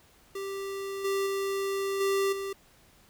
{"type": "tone with level steps", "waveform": "square", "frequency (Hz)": 392.3, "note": "G4", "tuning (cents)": 1, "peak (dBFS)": [-34, -27, -29, -25, -33], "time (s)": [0.35, 2.53], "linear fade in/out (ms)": 5, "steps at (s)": [1.04, 1.26, 2, 2.32], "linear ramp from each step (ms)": 10, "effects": ["pink hiss -60 dBFS RMS until 3.09 s"]}